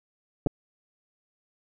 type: clicks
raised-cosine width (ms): 2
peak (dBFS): -12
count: 2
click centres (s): 0.463 / 0.47
effects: none